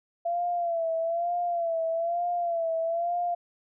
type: tone with vibrato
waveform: sine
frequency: 678 Hz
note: E5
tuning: 49 cents sharp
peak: -25 dBFS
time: 0.25-3.35 s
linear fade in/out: 10 ms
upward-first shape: sine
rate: 1.1 Hz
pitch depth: 64 cents each way
effects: none